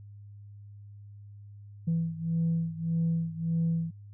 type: beating tone pair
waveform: sine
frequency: 164.81 / 166.51 Hz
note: E3 / E3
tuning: 0 / +18 cents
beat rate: 1.7 Hz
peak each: -27 / -30 dBFS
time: 1.87-3.91 s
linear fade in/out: 10 ms
effects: tanh soft clip ceiling -21 dBFS + added 102 Hz sine -45 dBFS peak until 4.13 s